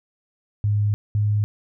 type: tone pair in turn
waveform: sine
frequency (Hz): 103.83 / 104.55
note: G#2 / G#2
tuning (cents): 0 / +12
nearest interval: unison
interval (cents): 12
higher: second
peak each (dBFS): -17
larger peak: neither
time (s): 0.64-0.94 / 1.15-1.44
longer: first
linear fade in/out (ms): 0
effects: none